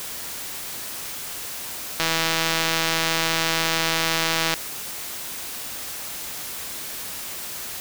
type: click train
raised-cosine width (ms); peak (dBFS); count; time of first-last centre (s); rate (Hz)
0.2; -4; 415; 2-4.54; 163
effects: white hiss -33 dBFS RMS until 7.8 s